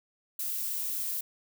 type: noise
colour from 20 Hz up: violet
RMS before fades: -33 dBFS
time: 0.39-1.21 s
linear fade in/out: 5 ms
effects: none